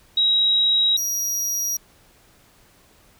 sine / 40% pulse tone pair in turn, 3834 / 5745 Hz, A#7 / F8, +48 / +48 cents, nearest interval perfect fifth, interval 700 cents, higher second, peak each -15 / -21 dBFS, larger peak first, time 0.17-0.97 / 0.97-1.77 s, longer neither, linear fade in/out 5 ms, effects pink hiss -55 dBFS RMS until 3.19 s

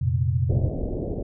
sine chord, F suspended fourth, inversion none, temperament equal with one note detuned, 88.22 / 116.54 / 130.81 Hz, F2 / Bb2 / C3, +18 / 0 / 0 cents, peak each -24 dBFS, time 0.01-0.69 s, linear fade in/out 10 ms
pink low-pass noise, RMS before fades -28 dBFS, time 0.49-1.23 s, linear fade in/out 10 ms, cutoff 630 Hz, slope 48 dB/octave
effects none

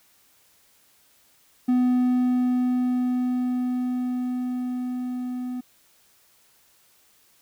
triangle tone with level ramp, 249.9 Hz, B3, 21 cents sharp, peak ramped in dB -15 to -26 dBFS, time 1.68-5.61 s, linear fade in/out 10 ms, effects white hiss -60 dBFS RMS until 7.41 s

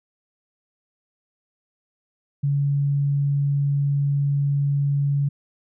sine tone, 141.6 Hz, C#3, 37 cents sharp, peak -18 dBFS, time 2.43-5.29 s, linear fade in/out 10 ms, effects none

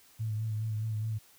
sine tone with vibrato, 109.1 Hz, A2, 14 cents flat, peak -30 dBFS, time 0.19-1.19 s, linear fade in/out 20 ms, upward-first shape sine, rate 4.8 Hz, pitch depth 38 cents each way, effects white hiss -60 dBFS RMS until 1.38 s

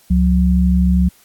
sine tone pair together, 69 / 181.57 Hz, C#2 / F#3, -7 / -32 cents, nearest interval octave + perfect fourth, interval 1675 cents, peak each -13 dBFS, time 0.1-1.09 s, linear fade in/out 10 ms, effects white hiss -51 dBFS RMS until 1.24 s + AAC 64 kbps

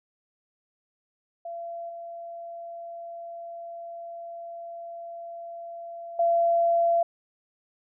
sine tone with level steps, 680 Hz, F5, 46 cents flat, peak -33 / -36 / -19 dBFS, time 1.45-7.03 s, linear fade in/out 5 ms, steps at 1.89 / 6.19 s, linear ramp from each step 5 ms, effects none

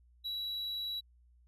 triangle tone, 3910 Hz, B7, 18 cents flat, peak -34 dBFS, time 0.24-1.01 s, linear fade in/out 20 ms, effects added 60 Hz sine -61 dBFS peak until 1.47 s + resampled to 32000 Hz

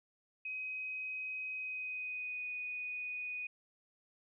sine tone with pitch glide, 2524 to 2481 Hz, D#7 to D#7, +24 to -6 cents, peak -38 dBFS, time 0.45-3.47 s, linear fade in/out 5 ms, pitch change -30 cents, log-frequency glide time 1.53-2.49 s, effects none

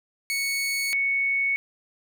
sawtooth / sine tone pair in turn, 2217 / 2217 Hz, C#7 / C#7, 0 / 0 cents, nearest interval unison, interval 0 cents, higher neither, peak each -21 dBFS, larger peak neither, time 0.3-0.93 / 0.93-1.56 s, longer neither, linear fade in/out 0 ms, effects none

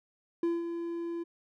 triangle tone with ADSR envelope, 339 Hz, E4, 49 cents sharp, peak -23 dBFS, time 0.43-1.24 s, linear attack 3 ms, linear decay 190 ms, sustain -8 dB, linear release 18 ms, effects none

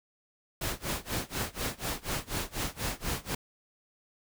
pink noise with tremolo, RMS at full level -31 dBFS, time 0.61-3.35 s, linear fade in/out 5 ms, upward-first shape sine, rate 4.1 Hz, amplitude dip 95%, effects none

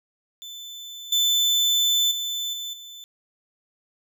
35% pulse tone with level steps, 3520 Hz, A7, in tune, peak -34 / -16 / -24 / -28 / -37 dBFS, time 0.42-3.04 s, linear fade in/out 0 ms, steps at 1.12 / 2.11 / 2.53 / 2.73 s, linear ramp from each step 5 ms, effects none

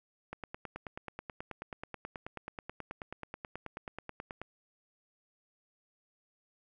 click train, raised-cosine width 0.5 ms, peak -25 dBFS, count 39, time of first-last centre 0.33-4.416 s, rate 9.3 Hz, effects none

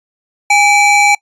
square tone pair together, 819.8 / 2314 Hz, G#5 / D7, -23 / -26 cents, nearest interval octave + tritone, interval 1797 cents, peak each -10 dBFS, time 0.5-1.15 s, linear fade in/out 5 ms, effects noise-tail reverb RT60 0.1 s tail -25 dB re dry + resampled to 24000 Hz

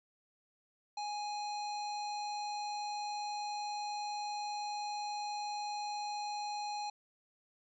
harmonic tone with a mistuned harmonic, 830.6 Hz, G#5, in tune, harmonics 1 / 3 / 5 / 7 / 9, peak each -37 / -51 / -46 / -56 / -55 dBFS, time 0.97-6.9 s, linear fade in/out 5 ms, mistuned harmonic 9, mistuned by -59 cents, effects none

